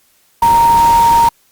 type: tone in noise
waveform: sine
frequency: 930 Hz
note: A#5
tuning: 4 cents flat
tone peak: -6 dBFS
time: 0.42-1.29 s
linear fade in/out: 5 ms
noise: pink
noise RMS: -22 dBFS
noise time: 0.42-1.29 s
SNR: +13 dB
effects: white hiss -54 dBFS RMS until 1.51 s + Opus 48 kbps